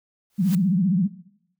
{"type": "noise with exponential growth", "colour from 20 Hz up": "white", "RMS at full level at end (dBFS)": -33, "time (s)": [0.3, 0.55], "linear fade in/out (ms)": 1, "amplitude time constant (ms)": 54}
{"type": "tone with vibrato", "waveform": "sine", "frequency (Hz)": 185, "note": "F#3", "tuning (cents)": 0, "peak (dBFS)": -17, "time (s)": [0.38, 1.08], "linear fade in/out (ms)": 20, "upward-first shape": "triangle", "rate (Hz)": 15, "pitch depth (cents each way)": 230}
{"effects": ["noise-tail reverb RT60 0.8 s tail -19 dB re dry"]}